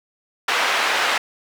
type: band-pass noise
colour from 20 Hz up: white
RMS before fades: -20 dBFS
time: 0.48-1.18 s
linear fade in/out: 5 ms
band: 630 to 2400 Hz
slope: 12 dB/octave
effects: none